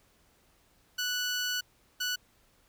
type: tone bursts at uneven times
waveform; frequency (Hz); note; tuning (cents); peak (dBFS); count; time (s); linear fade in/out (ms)
15% pulse; 1480; F#6; 0; -23; 2; 0.98-1.61 / 2-2.16; 10
effects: pink hiss -66 dBFS RMS until 2.68 s